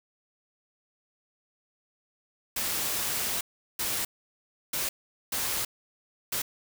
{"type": "noise bursts at uneven times", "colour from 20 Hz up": "white", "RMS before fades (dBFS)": -30, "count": 5, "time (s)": [[2.56, 3.41], [3.79, 4.05], [4.73, 4.89], [5.32, 5.65], [6.32, 6.42]], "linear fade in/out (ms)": 5, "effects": []}